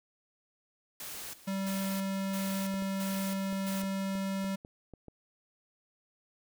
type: noise with tremolo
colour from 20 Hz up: white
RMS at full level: -42 dBFS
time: 1-3.82 s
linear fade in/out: 2 ms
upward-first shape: square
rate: 1.5 Hz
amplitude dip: 80%
type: tone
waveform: square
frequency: 193.9 Hz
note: G3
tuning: 19 cents flat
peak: -32 dBFS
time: 1.47-4.56 s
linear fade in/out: 10 ms
type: clicks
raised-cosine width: 2 ms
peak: -34 dBFS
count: 9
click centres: 2.741 / 2.823 / 3.528 / 3.835 / 4.153 / 4.444 / 4.649 / 4.937 / 5.083 s
effects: none